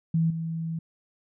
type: tone with level steps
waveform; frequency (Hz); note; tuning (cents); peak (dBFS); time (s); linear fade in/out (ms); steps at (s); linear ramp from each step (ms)
sine; 163.5; E3; -14; -20 / -28; 0.14-0.79; 5; 0.3; 5
effects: none